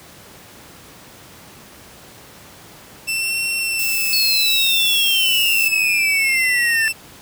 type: tone with vibrato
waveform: sawtooth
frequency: 2662 Hz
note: E7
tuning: 16 cents sharp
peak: -16 dBFS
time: 3.07-6.93 s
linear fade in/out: 20 ms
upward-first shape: sine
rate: 0.64 Hz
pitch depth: 35 cents each way
type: noise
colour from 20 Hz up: violet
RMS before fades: -24 dBFS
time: 3.79-5.68 s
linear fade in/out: 2 ms
type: exponential sweep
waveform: sine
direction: down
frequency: 4430 to 1760 Hz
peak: -16 dBFS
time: 4.13-6.88 s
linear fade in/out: 0 ms
effects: pink hiss -42 dBFS RMS until 7.21 s + high-pass 80 Hz 12 dB/octave